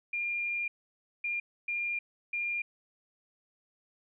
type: tone bursts at uneven times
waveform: sine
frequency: 2404 Hz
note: D7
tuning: 40 cents sharp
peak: -30 dBFS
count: 4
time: 0.13-0.68 / 1.24-1.4 / 1.68-1.99 / 2.33-2.62 s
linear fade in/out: 5 ms
effects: none